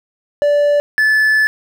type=tone pair in turn; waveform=triangle; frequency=582 / 1736 Hz; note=D5 / A6; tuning=-16 / -24 cents; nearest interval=octave + perfect fifth; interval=1892 cents; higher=second; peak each=-8 dBFS; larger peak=neither; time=0.42-0.8 / 0.98-1.47 s; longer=second; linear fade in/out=0 ms; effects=none